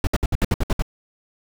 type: noise bursts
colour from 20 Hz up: brown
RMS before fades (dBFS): -18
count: 9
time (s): 0.04-0.823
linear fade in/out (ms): 2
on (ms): 31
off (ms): 63
effects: none